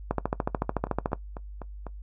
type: two click trains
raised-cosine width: 1 ms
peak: -11 / -23 dBFS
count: 15 / 6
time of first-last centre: 0.11-1.132 / 0.62-1.867 s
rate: 13.7 / 4.01 Hz
effects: noise-tail reverb RT60 0.1 s tail -18 dB re dry + added 50 Hz sine -38 dBFS peak until 2.02 s